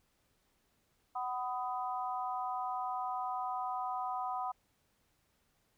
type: harmonic tone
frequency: 250 Hz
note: B3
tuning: 21 cents sharp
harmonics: 3 / 4 / 5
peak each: -37 / -39 / -41 dBFS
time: 1.15-4.52 s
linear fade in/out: 10 ms
effects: pink hiss -75 dBFS RMS until 5.77 s